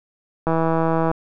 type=click train; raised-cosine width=1 ms; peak=-7 dBFS; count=106; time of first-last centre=0.47-1.114 s; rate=163 Hz; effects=none